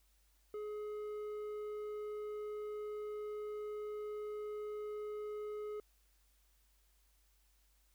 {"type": "tone with low-pass filter", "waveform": "square", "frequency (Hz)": 421.2, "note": "G#4", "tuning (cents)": 24, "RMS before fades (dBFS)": -43, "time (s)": [0.54, 5.8], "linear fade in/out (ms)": 2, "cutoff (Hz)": 1100, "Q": 0.67, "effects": ["added 50 Hz sine -70 dBFS peak until 7.94 s", "white hiss -75 dBFS RMS until 7.94 s"]}